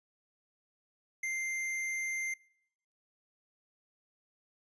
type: tone with tanh clipping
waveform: sine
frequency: 2093 Hz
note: C7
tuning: in tune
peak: -34 dBFS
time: 1.23-2.34 s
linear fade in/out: 5 ms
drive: 18 dB
effects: noise-tail reverb RT60 0.8 s tail -26 dB re dry + resampled to 22050 Hz